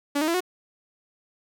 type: tone with pitch steps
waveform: sawtooth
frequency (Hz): 286.3 / 310.4 / 336.6 / 364.9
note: D4 / D#4 / E4 / F#4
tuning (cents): -44 / -4 / +36 / -24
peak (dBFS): -18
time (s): 0.15-0.406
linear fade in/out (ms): 10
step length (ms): 64
effects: none